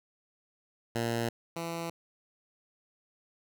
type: tone pair in turn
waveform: 10% pulse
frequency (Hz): 116.54 / 167.47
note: A#2 / E3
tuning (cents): 0 / +28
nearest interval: tritone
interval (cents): 628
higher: second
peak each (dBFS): -21 / -26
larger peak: first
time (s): 0.95-1.29 / 1.56-1.9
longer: neither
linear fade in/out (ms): 5
effects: none